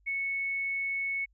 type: tone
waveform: sine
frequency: 2208 Hz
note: C#7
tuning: 7 cents flat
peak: -29 dBFS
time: 0.06-1.26 s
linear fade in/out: 20 ms
effects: added 50 Hz sine -63 dBFS peak until 1.33 s